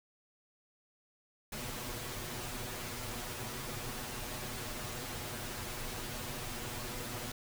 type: noise with comb filter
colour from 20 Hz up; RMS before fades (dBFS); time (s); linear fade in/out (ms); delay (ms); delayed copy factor
pink; -41; 1.52-7.32; 5; 8.2; +0.9
effects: none